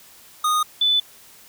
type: tone pair in turn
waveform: square / sine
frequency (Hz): 1235 / 3493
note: D#6 / A7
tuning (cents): -13 / -13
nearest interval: octave + tritone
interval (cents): 1800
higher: second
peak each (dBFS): -18 / -15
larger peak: second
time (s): 0.44-0.63 / 0.81-1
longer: neither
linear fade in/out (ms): 5
effects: white hiss -48 dBFS RMS until 1.48 s